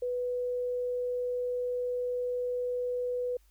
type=tone; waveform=sine; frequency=493.9 Hz; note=B4; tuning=in tune; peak=-29 dBFS; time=0.02-3.37 s; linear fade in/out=5 ms; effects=added 50 Hz sine -60 dBFS peak until 3.5 s + white hiss -70 dBFS RMS until 3.5 s